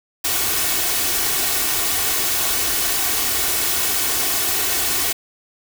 white noise with comb filter, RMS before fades -20 dBFS, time 0.24-5.13 s, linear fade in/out 10 ms, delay 2.7 ms, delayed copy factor +0.55, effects none

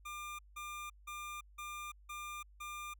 25% pulse tone bursts, 1200 Hz, D6, 37 cents sharp, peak -39 dBFS, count 6, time 0.05-2.94 s, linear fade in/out 10 ms, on 340 ms, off 170 ms, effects added 50 Hz sine -58 dBFS peak until 2.99 s

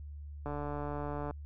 click train, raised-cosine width 1 ms, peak -25 dBFS, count 125, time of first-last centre 0.46-1.309 s, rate 146 Hz, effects added 73 Hz sine -42 dBFS peak until 1.45 s

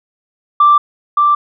sine tone with echo, 1175 Hz, D6, 1 cent sharp, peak -4 dBFS, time 0.6-0.78 s, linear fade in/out 5 ms, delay 570 ms, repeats 1, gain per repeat -3 dB, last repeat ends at 1.35 s, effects tanh soft clip ceiling -1 dBFS

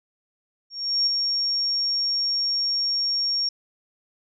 sine tone with ADSR envelope, 5540 Hz, F8, 15 cents flat, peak -17 dBFS, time 0.7-3.49 s, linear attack 370 ms, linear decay 5 ms, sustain -4 dB, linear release 4 ms, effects none

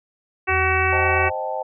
harmonic tone, 377.9 Hz, F#4, 37 cents sharp, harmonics 1 / 2 / 3 / 4 / 5 / 6 / 7, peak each -25 / -25 / -25 / -25 / -25 / -25 / -25 dBFS, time 0.47-1.3 s, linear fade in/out 20 ms
sine tone with pitch glide, 82.41 to 84.92 Hz, E2 to F2, 0 to -48 cents, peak -24 dBFS, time 0.48-1.32 s, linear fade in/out 50 ms, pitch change +52 cents, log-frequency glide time 0.74-0.99 s
sine chord, A half-diminished seventh, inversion first, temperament equal, 523.3 / 622.3 / 784 / 880 Hz, C5 / Eb5 / G5 / A5, 0 / 0 / 0 / 0 cents, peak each -29 dBFS, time 0.92-1.63 s, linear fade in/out 10 ms
effects none

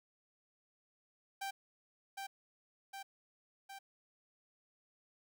sawtooth tone with echo, 784 Hz, G5, in tune, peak -35 dBFS, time 1.41-1.51 s, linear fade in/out 10 ms, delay 760 ms, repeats 3, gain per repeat -3 dB, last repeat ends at 3.79 s, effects none

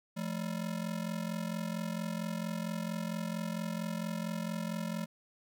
square ring-modulated tone, 194.3 Hz, G3, 15 cents flat, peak -32 dBFS, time 0.16-5.06 s, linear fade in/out 20 ms, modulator 22.2 Hz, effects none

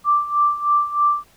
sine tone with tremolo, 1175 Hz, D6, 1 cent sharp, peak -12 dBFS, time 0.04-1.24 s, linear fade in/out 50 ms, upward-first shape sine, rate 3.2 Hz, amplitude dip 80%, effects pink hiss -54 dBFS RMS until 1.36 s

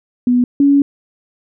sine tone pair in turn, 246.1 / 281.7 Hz, B3 / C#4, -6 / +28 cents, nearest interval major second, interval 234 cents, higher second, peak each -9 / -7 dBFS, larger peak second, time 0.27-0.44 / 0.6-0.82 s, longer second, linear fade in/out 2 ms, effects none

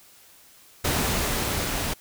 pink noise with level ramp, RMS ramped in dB -24 to -28 dBFS, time 0.84-1.94 s, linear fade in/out 10 ms, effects white hiss -53 dBFS RMS until 2 s

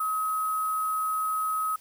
sine tone with sample-and-hold, 1275 Hz, D#6, 42 cents sharp, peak -25 dBFS, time 0-1.76 s, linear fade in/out 5 ms, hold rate 11025 Hz, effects white hiss -56 dBFS RMS until 1.8 s

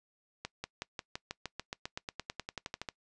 accelerating click train, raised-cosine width 0.2 ms, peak -20 dBFS, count 21, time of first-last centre 0.45-2.888 s, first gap 190 ms, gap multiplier 0.95, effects noise-tail reverb RT60 0.1 s tail -22 dB re dry + resampled to 22050 Hz

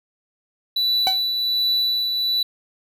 triangle tone with tremolo, 3961 Hz, B7, 4 cents sharp, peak -15 dBFS, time 0.76-2.43 s, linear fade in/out 5 ms, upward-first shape triangle, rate 1.3 Hz, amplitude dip 40%
45% pulse tone with exponential decay, 756 Hz, F#5, 37 cents sharp, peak -16 dBFS, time 1.07-1.21 s, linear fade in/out 0 ms, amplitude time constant 29 ms
effects none

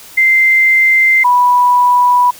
sine tone pair in turn, 2084 / 983.5 Hz, C7 / B5, -7 / -7 cents, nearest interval octave + minor second, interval 1300 cents, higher first, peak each -6 dBFS, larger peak neither, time 0.17-1.24 / 1.24-2.31 s, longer neither, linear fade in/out 10 ms, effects white hiss -36 dBFS RMS until 2.39 s

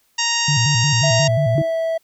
harmonic tone, 932.3 Hz, A#5, in tune, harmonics 1 / 2 / 3 / 4 / 5 / 6 / 7 / 8, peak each -26 / -25 / -23 / -27 / -26 / -24 / -26 / -29 dBFS, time 0.18-1.28 s, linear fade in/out 10 ms
sine tone with vibrato, 130.81 Hz, C3, in tune, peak -16 dBFS, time 0.48-1.62 s, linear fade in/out 5 ms, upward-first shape square, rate 5.6 Hz, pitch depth 200 cents each way
triangle tone with pitch glide, 659.3 to 654.4 Hz, E5 to E5, 0 to -13 cents, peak -16 dBFS, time 1.03-1.98 s, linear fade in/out 10 ms, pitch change -13 cents, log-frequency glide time 1.6-1.75 s
sine tone with exponential decay, 321.7 Hz, E4, 42 cents flat, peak -17 dBFS, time 1.58-1.73 s, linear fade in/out 0 ms, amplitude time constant 31 ms
effects white hiss -62 dBFS RMS until 2.03 s

